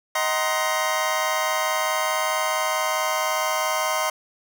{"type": "chord", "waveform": "25% pulse", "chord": "C half-diminished seventh", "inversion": "first", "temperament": "just", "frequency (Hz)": [627.9, 753.5, 941.9, 1046.5], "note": ["Eb5", "Gb5", "Bb5", "C6"], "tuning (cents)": [16, 31, 18, 0], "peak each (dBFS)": [-22, -26, -25, -22], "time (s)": [0.15, 4.1], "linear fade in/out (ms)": 5, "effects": []}